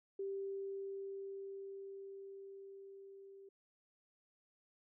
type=tone with level ramp; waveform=sine; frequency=392 Hz; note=G4; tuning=in tune; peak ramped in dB=-38 to -54 dBFS; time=0.19-3.49 s; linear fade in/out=5 ms; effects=none